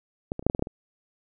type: clicks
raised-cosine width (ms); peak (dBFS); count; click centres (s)
2; -15 / -18 / -30 / -8 / -10 / -14 / -15 / -9 / -23; 9; 0.319 / 0.394 / 0.426 / 0.466 / 0.499 / 0.549 / 0.594 / 0.624 / 0.671
effects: none